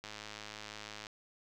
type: click train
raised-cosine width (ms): 0.2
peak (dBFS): -27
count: 110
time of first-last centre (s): 0.04-1.068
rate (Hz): 106
effects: none